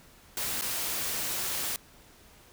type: noise with dropouts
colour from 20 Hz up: white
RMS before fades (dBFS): -32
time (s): 0.37-1.76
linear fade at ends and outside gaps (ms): 1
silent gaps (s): 0.612-0.62
effects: pink hiss -56 dBFS RMS until 2.52 s